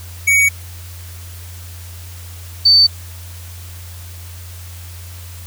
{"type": "tone pair in turn", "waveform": ["square", "sine"], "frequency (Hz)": [2247, 4550], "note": ["C#7", "C#8"], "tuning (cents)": [23, 44], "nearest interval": "octave", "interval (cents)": 1221, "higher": "second", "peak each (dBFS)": [-10, -6], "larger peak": "second", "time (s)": [[0.27, 0.49], [2.65, 2.87]], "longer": "neither", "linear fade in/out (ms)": 10, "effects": ["added 87 Hz sine -31 dBFS peak until 5.46 s", "white hiss -39 dBFS RMS until 5.46 s"]}